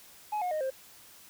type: tone with pitch steps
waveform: sine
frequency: 844 / 722.1 / 617.8 / 528.6 Hz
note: G#5 / F#5 / D#5 / C5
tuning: +28 / -42 / -12 / +18 cents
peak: -26 dBFS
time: 0.32-0.704 s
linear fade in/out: 10 ms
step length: 96 ms
effects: tanh soft clip ceiling -28 dBFS + white hiss -54 dBFS RMS until 1.29 s